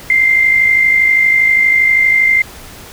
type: tone with amplitude modulation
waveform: sine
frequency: 2093 Hz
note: C7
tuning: in tune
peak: -5 dBFS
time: 0.1-2.42 s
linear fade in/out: 2 ms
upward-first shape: sine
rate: 52.5 Hz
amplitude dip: 50%
effects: pink hiss -34 dBFS RMS until 2.92 s